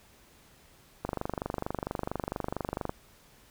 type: click train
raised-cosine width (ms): 1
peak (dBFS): -17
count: 46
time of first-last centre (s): 1.05-2.894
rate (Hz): 24.4
effects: pink hiss -59 dBFS RMS until 3.5 s